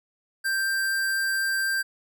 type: tone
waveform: square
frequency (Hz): 1576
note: G6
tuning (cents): +9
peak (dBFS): -24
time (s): 0.44-1.83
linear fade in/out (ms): 20
effects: none